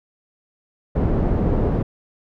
pink low-pass noise, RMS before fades -19 dBFS, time 0.95-1.83 s, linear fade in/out 10 ms, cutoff 500 Hz, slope 12 dB/octave, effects none

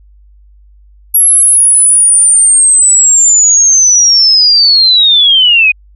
sine linear sweep, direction down, 11330 to 2457 Hz, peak -3 dBFS, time 1.14-5.72 s, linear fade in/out 10 ms, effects added 50 Hz sine -38 dBFS peak until 5.95 s

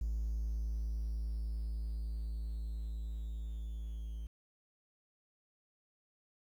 triangle tone with level ramp, 55 Hz, A1, in tune, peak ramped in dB -30 to -37 dBFS, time 0.01-4.27 s, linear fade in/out 5 ms, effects tanh soft clip ceiling -27 dBFS + 11-bit

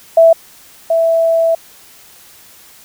sine tone pair in turn, 659.3 / 659.3 Hz, E5 / E5, 0 / 0 cents, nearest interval unison, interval 0 cents, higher neither, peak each -3 / -9 dBFS, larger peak first, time 0.17-0.33 / 0.9-1.55 s, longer second, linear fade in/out 5 ms, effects white hiss -42 dBFS RMS until 2.84 s

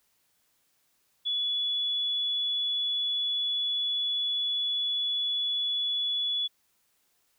sine tone, 3415 Hz, G#7, 48 cents sharp, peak -26 dBFS, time 1.25-6.48 s, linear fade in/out 20 ms, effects white hiss -71 dBFS RMS until 7.38 s

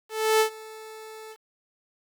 sawtooth tone with ADSR envelope, 437.7 Hz, A4, 9 cents flat, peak -13 dBFS, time 0.09-1.37 s, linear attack 310 ms, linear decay 96 ms, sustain -23 dB, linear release 55 ms, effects 9-bit

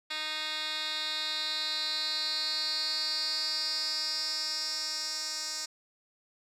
10% pulse tone with band-pass filter sweep, 309.3 Hz, D#4, 10 cents flat, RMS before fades -33 dBFS, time 0.1-5.66 s, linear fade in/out 10 ms, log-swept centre 3300 to 6000 Hz, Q 5.8, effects none

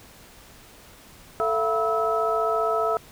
sine tone cluster, 442.1 / 673 / 728 / 974 / 1300 Hz, A4 / E5 / F#5 / B5 / E6, +8 / +36 / -28 / -24 / -24 cents, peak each -26 / -25 / -34 / -34 / -25 dBFS, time 1.4-2.97 s, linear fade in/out 0 ms, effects pink hiss -49 dBFS RMS until 3.11 s

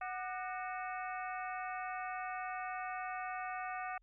harmonic tone with a mistuned harmonic, 370 Hz, F#4, in tune, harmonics 2 / 3 / 4 / 5 / 6 / 7, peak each -41 / -45 / -47 / -49 / -51 / -52 dBFS, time 0.01-3.98 s, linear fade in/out 5 ms, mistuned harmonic 3, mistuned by +140 cents, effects added 40 Hz sine -67 dBFS peak until 4.02 s

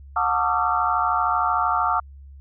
sine tone cluster, 725 / 892 / 1151 / 1224 / 1361 Hz, F#5 / A5 / D6 / D#6 / F6, -35 / +23 / -35 / -29 / -45 cents, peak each -25 dBFS, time 0.16-2 s, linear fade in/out 5 ms, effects added 69 Hz sine -40 dBFS peak until 2.4 s

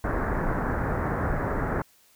pink low-pass noise, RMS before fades -27 dBFS, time 0.04-1.82 s, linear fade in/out 2 ms, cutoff 1800 Hz, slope 48 dB/octave, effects white hiss -60 dBFS RMS until 2.15 s

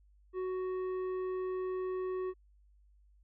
sine tone with tanh clipping, 371.1 Hz, F#4, 5 cents sharp, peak -35 dBFS, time 0.33-2.34 s, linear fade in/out 50 ms, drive 9 dB, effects added 50 Hz sine -61 dBFS peak until 3.23 s

